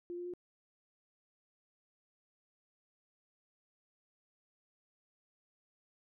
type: tone with pitch steps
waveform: sine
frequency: 349.2 / 352.4 / 355.7 Hz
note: F4 / F4 / F4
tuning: 0 / +16 / +32 cents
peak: -39 dBFS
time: 0.1-0.337 s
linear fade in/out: 0 ms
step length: 79 ms
effects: none